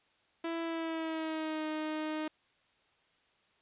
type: tone with pitch glide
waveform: sawtooth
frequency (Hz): 331.8 to 309.6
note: E4 to D#4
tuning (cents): +11 to -9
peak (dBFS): -30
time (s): 0.44-2.28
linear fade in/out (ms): 5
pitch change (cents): -120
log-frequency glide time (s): 0.62-1.66
effects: white hiss -70 dBFS RMS until 3.61 s + resampled to 8000 Hz